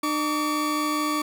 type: tone pair together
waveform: 40% pulse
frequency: 302.2 / 1143.9 Hz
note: D4 / D6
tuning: +50 / -46 cents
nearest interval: octave + major seventh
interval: 2304 cents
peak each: -25 dBFS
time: 0.03-1.22 s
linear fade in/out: 5 ms
effects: none